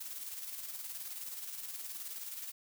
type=noise with tremolo; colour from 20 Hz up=blue; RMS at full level=-42 dBFS; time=0-2.52 s; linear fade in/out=10 ms; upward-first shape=square; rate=19 Hz; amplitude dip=40%; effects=none